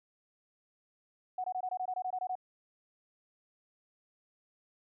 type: tone bursts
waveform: sine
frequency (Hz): 739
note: F#5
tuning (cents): -2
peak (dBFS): -32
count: 12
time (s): 1.38-2.354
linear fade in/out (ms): 5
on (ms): 61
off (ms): 22
effects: none